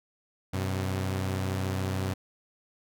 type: tone pair together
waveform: sawtooth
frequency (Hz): 94.5 / 127.87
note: F#2 / C3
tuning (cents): +37 / -39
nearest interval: perfect fourth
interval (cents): 524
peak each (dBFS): -25 / -31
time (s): 0.53-2.14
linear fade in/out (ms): 10
effects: none